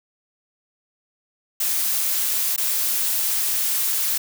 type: noise with dropouts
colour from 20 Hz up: blue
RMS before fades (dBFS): -22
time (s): 1.6-4.18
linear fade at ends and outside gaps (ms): 5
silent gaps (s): 2.563-2.578
effects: none